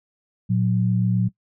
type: tone pair together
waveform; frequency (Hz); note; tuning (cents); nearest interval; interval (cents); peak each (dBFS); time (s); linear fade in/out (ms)
sine; 115.16 / 182.8; A#2 / F#3; -21 / -21; minor sixth; 800; -20; 0.49-1.29; 20
effects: noise-tail reverb RT60 0.1 s tail -20 dB re dry